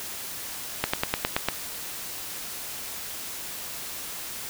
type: slowing click train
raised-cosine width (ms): 0.3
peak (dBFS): -6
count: 7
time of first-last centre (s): 0.84-1.486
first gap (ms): 95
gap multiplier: 1.05
effects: white hiss -36 dBFS RMS until 4.49 s